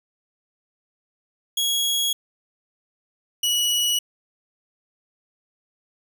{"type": "tone pair in turn", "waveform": "sawtooth", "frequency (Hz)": [3322, 2929], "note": ["G#7", "F#7"], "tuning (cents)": [0, -18], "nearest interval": "major second", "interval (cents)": 218, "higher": "first", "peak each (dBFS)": [-17, -16], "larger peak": "second", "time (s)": [[1.57, 2.13], [3.43, 3.99]], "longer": "neither", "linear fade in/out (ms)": 5, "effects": []}